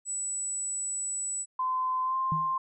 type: tone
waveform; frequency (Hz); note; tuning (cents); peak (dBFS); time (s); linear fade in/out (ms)
sine; 7900; B8; 0; -30; 0.05-1.46; 50
type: tone with pitch glide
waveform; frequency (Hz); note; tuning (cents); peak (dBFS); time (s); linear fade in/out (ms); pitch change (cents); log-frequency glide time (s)
sine; 1028 to 1050.2; C6 to C6; -31 to +6; -26; 1.59-2.58; 5; +37; 2.03-2.16
type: tone with exponential decay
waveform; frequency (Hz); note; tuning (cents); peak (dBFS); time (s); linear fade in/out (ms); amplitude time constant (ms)
sine; 158.9; D#3; +37; -26; 2.32-2.56; 0; 52
effects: none